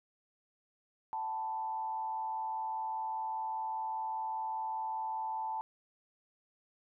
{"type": "tone with frequency modulation", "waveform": "sine", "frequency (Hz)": 880, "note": "A5", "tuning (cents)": 0, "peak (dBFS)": -34, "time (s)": [1.13, 5.61], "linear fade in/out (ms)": 0, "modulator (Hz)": 115, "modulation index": 0.58, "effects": []}